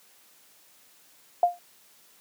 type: tone with exponential decay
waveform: sine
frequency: 703 Hz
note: F5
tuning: 11 cents sharp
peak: -13 dBFS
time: 1.43-1.59 s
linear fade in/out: 2 ms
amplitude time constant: 33 ms
effects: white hiss -58 dBFS RMS until 2.2 s + high-pass 150 Hz 12 dB/octave